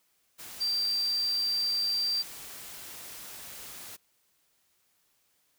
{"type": "tone in noise", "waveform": "sine", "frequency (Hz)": 4699, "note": "D8", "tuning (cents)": 0, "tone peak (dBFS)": -26, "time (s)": [0.6, 2.23], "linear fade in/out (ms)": 20, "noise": "white", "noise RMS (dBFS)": -44, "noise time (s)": [0.38, 3.97], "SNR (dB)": 15, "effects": ["white hiss -71 dBFS RMS until 5.58 s"]}